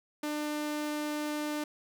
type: tone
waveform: sawtooth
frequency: 299.2 Hz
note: D4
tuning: 32 cents sharp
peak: -28 dBFS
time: 0.23-1.64 s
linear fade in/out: 5 ms
effects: none